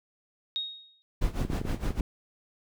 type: tone with exponential decay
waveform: sine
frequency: 3744 Hz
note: A#7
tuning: 7 cents sharp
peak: -26 dBFS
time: 0.56-1.02 s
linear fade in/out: 0 ms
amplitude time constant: 99 ms
type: noise with tremolo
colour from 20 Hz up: brown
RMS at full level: -27 dBFS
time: 1.21-2.01 s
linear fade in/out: 10 ms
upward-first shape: sine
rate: 6.5 Hz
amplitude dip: 85%
type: clicks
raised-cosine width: 3 ms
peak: -19 dBFS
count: 10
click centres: 1.415 / 1.45 / 1.501 / 1.533 / 1.615 / 1.652 / 1.708 / 1.745 / 1.906 / 2.008 s
effects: none